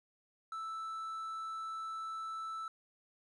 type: tone with quantisation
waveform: triangle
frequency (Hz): 1318.5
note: E6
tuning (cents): 0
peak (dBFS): -37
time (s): 0.52-2.68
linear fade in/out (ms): 2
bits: 11
effects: resampled to 24000 Hz